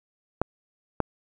clicks, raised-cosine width 1 ms, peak -8 dBFS, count 2, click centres 0.416 / 1.003 s, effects none

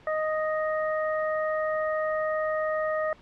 harmonic tone, 622.3 Hz, D#5, in tune, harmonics 1 / 2 / 3, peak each -26 / -32 / -34 dBFS, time 0.07-3.13 s, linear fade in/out 2 ms, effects pink hiss -54 dBFS RMS until 3.21 s + low-pass 3000 Hz 12 dB/octave

